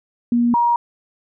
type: tone pair in turn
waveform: sine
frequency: 238.3 / 948.5 Hz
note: A#3 / A#5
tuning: +38 / +30 cents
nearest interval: 2 octaves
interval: 2392 cents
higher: second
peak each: -13 dBFS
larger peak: neither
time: 0.32-0.54 / 0.54-0.76 s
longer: neither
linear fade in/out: 2 ms
effects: none